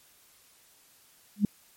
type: tone with exponential growth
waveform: sine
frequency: 205 Hz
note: G#3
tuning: 22 cents flat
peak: -15 dBFS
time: 1.36-1.45 s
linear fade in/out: 2 ms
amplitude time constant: 18 ms
effects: white hiss -60 dBFS RMS until 1.76 s + MP3 64 kbps